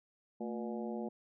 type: harmonic tone with a mistuned harmonic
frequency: 120 Hz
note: B2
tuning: 49 cents flat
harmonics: 2 / 3 / 4 / 5 / 6 / 7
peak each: -39 / -43 / -45 / -47 / -49 / -50 dBFS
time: 0.4-1.09 s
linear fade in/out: 10 ms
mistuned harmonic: 2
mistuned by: -120 cents
effects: none